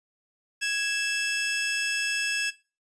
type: tone pair together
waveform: sawtooth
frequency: 1661.2 / 2637 Hz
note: G#6 / E7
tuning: 0 / 0 cents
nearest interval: minor sixth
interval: 800 cents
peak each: -25 dBFS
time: 0.61-2.51 s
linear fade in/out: 20 ms
effects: noise-tail reverb RT60 0.3 s tail -17 dB re dry + resampled to 22050 Hz